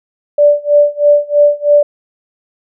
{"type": "tone with tremolo", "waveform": "sine", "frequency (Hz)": 585, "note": "D5", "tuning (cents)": -7, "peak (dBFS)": -3, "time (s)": [0.38, 1.83], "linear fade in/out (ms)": 5, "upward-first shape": "sine", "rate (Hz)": 3.1, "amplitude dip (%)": 95, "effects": []}